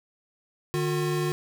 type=tone pair together; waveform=square; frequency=151.15 / 359.5 Hz; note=D#3 / F#4; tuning=-50 / -50 cents; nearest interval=octave + minor third; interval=1500 cents; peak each=-28 dBFS; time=0.74-1.32 s; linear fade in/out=0 ms; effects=none